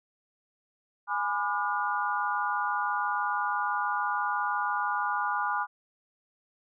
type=chord; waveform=sine; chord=G# diminished seventh; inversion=none; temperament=just; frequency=830.6 / 996.7 / 1196.1 / 1435.3 Hz; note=G#5 / B5 / D6 / F6; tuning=0 / +16 / +31 / +47 cents; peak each=-32 dBFS; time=1.07-5.67 s; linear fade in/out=50 ms; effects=none